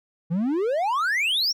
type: exponential sweep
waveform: triangle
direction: up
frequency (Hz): 158.1 to 5770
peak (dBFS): -19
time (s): 0.3-1.53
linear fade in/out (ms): 20
effects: none